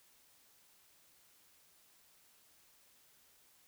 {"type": "silence", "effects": ["white hiss -67 dBFS RMS until 3.67 s"]}